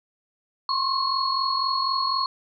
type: tone cluster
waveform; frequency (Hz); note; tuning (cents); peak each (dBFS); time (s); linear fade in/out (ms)
sine; 1052 / 1096 / 4327; C6 / C#6 / C#8; +9 / -20 / -43; -26; 0.69-2.26; 2
effects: none